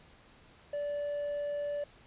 sine tone with hard clipping, 581 Hz, D5, 19 cents flat, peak -33 dBFS, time 0.73-1.84 s, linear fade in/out 5 ms, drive 2 dB, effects pink hiss -59 dBFS RMS until 2.06 s + resampled to 8000 Hz

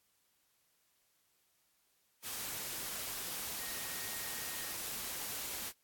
sine tone in noise, 1864.7 Hz, A#6, in tune, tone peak -51 dBFS, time 3.57-4.77 s, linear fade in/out 50 ms, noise white, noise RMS -41 dBFS, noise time 2.22-5.73 s, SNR -13 dB, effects white hiss -75 dBFS RMS until 5.83 s + AAC 64 kbps

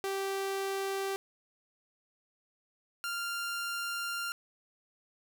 sawtooth tone pair in turn, 390 / 1393 Hz, G4 / F6, -9 / -5 cents, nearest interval octave + minor seventh, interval 2204 cents, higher second, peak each -28 / -30 dBFS, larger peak first, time 0.04-1.16 / 3.04-4.32 s, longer second, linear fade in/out 0 ms, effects none

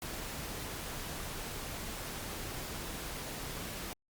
pink noise, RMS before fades -41 dBFS, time 0.02-3.93 s, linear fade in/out 0 ms, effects Opus 48 kbps

